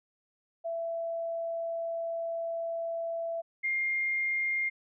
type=tone pair in turn; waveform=sine; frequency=667 / 2118 Hz; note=E5 / C7; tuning=+20 / +21 cents; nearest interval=octave + minor sixth; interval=2001 cents; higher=second; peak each=-31 / -27 dBFS; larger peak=second; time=0.64-3.42 / 3.63-4.7 s; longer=first; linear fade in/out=20 ms; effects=none